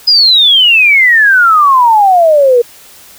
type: exponential sweep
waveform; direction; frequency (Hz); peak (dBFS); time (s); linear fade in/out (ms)
sine; down; 5040 to 466.2; -3; 0.07-2.62; 10
effects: white hiss -37 dBFS RMS until 3.18 s